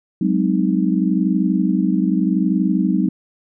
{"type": "chord", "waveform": "sine", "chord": "Ab dominant seventh", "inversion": "third", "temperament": "just", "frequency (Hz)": [186.89, 207.7, 259.6, 311.5], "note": ["Gb3", "Ab3", "C4", "Eb4"], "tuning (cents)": [18, 0, -13, 2], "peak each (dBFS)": [-18, -21, -21, -21], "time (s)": [0.21, 3.09], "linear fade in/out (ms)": 5, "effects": []}